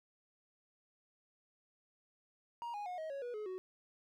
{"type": "tone with pitch steps", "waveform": "triangle", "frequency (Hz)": [943, 825.7, 723, 633, 554.3, 485.3, 424.9, 372.1], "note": ["A#5", "G#5", "F#5", "D#5", "C#5", "B4", "G#4", "F#4"], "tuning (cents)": [20, -10, -40, 30, 0, -30, 40, 10], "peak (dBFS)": -38, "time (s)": [2.62, 3.58], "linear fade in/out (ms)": 0, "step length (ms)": 120, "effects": []}